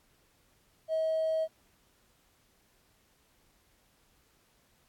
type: tone with hard clipping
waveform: triangle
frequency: 639 Hz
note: D#5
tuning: 46 cents sharp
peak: -27 dBFS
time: 0.88-1.48 s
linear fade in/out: 50 ms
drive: 3 dB
effects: pink hiss -68 dBFS RMS until 4.88 s + AAC 64 kbps